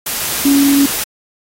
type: tone in noise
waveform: sine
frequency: 280 Hz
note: C#4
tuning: 18 cents sharp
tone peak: -8 dBFS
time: 0.45-0.86 s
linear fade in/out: 5 ms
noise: white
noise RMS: -19 dBFS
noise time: 0.06-1.04 s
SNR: +8 dB
effects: AAC 48 kbps